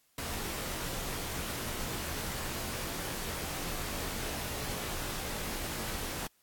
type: noise with comb filter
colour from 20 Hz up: pink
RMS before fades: -37 dBFS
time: 0.18-6.27 s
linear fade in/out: 2 ms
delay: 20 ms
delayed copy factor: -0.75
effects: white hiss -70 dBFS RMS until 6.42 s + AAC 64 kbps